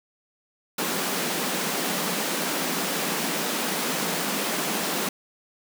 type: high-pass noise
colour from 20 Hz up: pink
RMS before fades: -27 dBFS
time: 0.78-5.09 s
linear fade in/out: 5 ms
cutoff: 160 Hz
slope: 96 dB/octave
effects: none